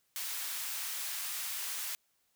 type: high-pass noise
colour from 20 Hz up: white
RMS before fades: -38 dBFS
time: 0.16-1.95 s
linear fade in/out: 0 ms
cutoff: 1100 Hz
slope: 12 dB/octave
effects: white hiss -75 dBFS RMS until 2.35 s